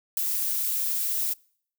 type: noise with ADSR envelope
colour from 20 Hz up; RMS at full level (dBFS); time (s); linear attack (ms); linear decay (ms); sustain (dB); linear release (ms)
violet; -21; 0.17-1.34; 4; 4; -6; 14
effects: noise-tail reverb RT60 0.6 s tail -26 dB re dry